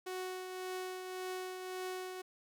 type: tone with tremolo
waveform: sawtooth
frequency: 370 Hz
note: F#4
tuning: in tune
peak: -34 dBFS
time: 0.06-2.22 s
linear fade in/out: 10 ms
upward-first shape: triangle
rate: 1.8 Hz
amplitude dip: 45%
effects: none